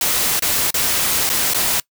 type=noise with dropouts; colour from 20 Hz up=white; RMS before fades=-18 dBFS; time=0.01-1.8 s; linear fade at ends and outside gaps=2 ms; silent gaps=0.395-0.422 / 0.706-0.742 / 1.293-1.299 / 1.536-1.545 s; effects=noise-tail reverb RT60 0.1 s tail -23 dB re dry